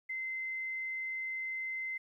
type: tone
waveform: sine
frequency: 2067 Hz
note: C7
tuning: 22 cents flat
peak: -35 dBFS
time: 0.09-1.98 s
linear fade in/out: 10 ms
effects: 12-bit